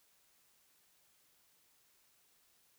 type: silence
effects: white hiss -71 dBFS RMS until 2.78 s